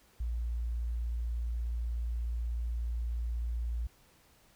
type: tone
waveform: sine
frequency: 58.27 Hz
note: A#1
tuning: in tune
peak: -31 dBFS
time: 0.2-3.87 s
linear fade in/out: 5 ms
effects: pink hiss -64 dBFS RMS until 4.55 s